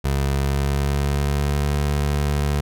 25% pulse tone with pitch glide, 69.2 to 72.43 Hz, C#2 to D2, -2 to -23 cents, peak -15 dBFS, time 0.04-2.61 s, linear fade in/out 10 ms, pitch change +79 cents, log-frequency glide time 0.38-1.78 s, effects none

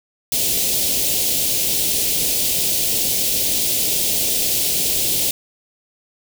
white band-stop noise, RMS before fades -19 dBFS, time 0.32-5.31 s, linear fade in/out 2 ms, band 620 to 2700 Hz, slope 24 dB/octave, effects none

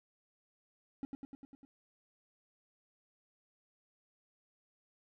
triangle tone with echo, 274.2 Hz, C#4, 19 cents flat, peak -34 dBFS, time 1.03-1.05 s, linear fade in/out 0 ms, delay 100 ms, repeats 6, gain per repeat -3 dB, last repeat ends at 1.65 s, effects none

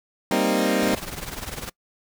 20% pulse chord, C minor seventh, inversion second, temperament equal, 196 / 233.1 / 261.6 / 311.1 Hz, G3 / Bb3 / C4 / Eb4, 0 / 0 / 0 / 0 cents, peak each -20 dBFS, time 0.31-0.95 s, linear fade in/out 2 ms
pink noise with tremolo, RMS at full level -30 dBFS, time 0.82-1.7 s, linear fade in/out 10 ms, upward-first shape triangle, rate 20 Hz, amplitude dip 80%
effects noise-tail reverb RT60 0.1 s tail -25 dB re dry

